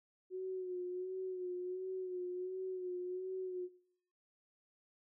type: tone with vibrato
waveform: sine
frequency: 367.3 Hz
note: F#4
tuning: 13 cents flat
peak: -38 dBFS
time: 0.3-3.69 s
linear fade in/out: 50 ms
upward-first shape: sine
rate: 1.4 Hz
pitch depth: 40 cents each way
effects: noise-tail reverb RT60 0.6 s tail -17 dB re dry